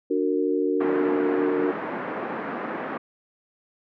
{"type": "chord", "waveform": "sine", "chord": "D augmented", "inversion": "none", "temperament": "just", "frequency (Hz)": [293.7, 367.1, 458.9], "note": ["D4", "F#4", "A#4"], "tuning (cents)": [0, -14, -27], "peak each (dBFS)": -25, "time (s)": [0.1, 1.72], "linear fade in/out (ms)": 10}
{"type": "band-pass noise", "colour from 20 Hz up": "pink", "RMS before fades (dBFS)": -31, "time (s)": [0.8, 2.98], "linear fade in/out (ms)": 10, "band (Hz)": [210, 1800], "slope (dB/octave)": 24}
{"effects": []}